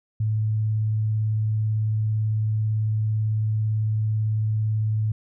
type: tone with vibrato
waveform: sine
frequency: 108.4 Hz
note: A2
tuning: 25 cents flat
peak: -20 dBFS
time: 0.2-5.12 s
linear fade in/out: 5 ms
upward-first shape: square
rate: 18 Hz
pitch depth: 9 cents each way
effects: none